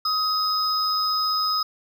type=tone pair together; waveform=triangle; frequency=1264 / 5051 Hz; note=D#6 / D#8; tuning=+27 / +25 cents; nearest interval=2 octaves; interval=2398 cents; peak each=-22 dBFS; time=0.05-1.63 s; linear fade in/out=5 ms; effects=none